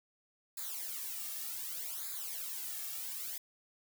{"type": "noise with flanger", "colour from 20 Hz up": "blue", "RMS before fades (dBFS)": -41, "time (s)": [0.57, 3.38], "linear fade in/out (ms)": 5, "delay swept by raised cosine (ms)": [0.34, 2.04], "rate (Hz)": 0.66, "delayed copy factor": -0.9, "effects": []}